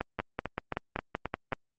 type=two click trains; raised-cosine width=0.5 ms; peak=-16 / -15 dBFS; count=6 / 9; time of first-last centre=0.19-1.523 / 0.01-1.531 s; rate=3.75 / 5.26 Hz; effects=Opus 32 kbps